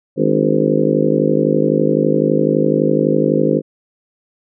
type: harmonic tone with a mistuned harmonic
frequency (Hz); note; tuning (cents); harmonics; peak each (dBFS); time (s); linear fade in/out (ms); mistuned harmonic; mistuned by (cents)
51.91; G#1; 0; 3 / 4 / 5 / 6 / 7 / 8 / 9 / 10; -20 / -20 / -20 / -20 / -20 / -20 / -20 / -20; 0.16-3.62; 50; 5; +76
effects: none